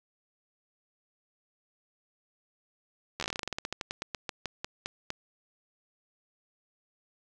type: slowing click train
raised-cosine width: 0.2 ms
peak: -16 dBFS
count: 25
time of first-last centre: 3.2-5.104 s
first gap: 12 ms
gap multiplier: 1.14
effects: none